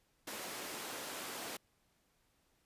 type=high-pass noise; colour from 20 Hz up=pink; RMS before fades=-44 dBFS; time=0.27-1.57 s; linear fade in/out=5 ms; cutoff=310 Hz; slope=12 dB/octave; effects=pink hiss -75 dBFS RMS until 2.65 s + resampled to 32000 Hz